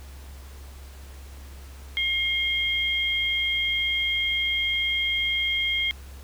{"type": "tone pair together", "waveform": "sine", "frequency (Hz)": [2134, 3219], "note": ["C7", "G7"], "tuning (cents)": [34, 45], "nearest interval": "perfect fifth", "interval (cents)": 711, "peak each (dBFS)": -25, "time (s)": [1.97, 5.91], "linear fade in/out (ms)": 0, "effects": ["added 68 Hz sine -40 dBFS peak until 6.23 s", "pink hiss -50 dBFS RMS until 6.23 s"]}